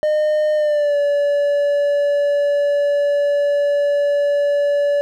triangle tone with pitch glide, 609 to 574.8 Hz, D#5 to D5, -37 to -37 cents, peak -12 dBFS, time 0.03-5.01 s, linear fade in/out 0 ms, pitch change -100 cents, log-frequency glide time 0.55-0.97 s, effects none

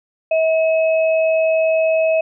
sine tone pair together, 642 / 2565 Hz, E5 / E7, -46 / -48 cents, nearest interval 2 octaves, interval 2398 cents, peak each -13 / -25 dBFS, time 0.31-2.21 s, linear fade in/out 5 ms, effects none

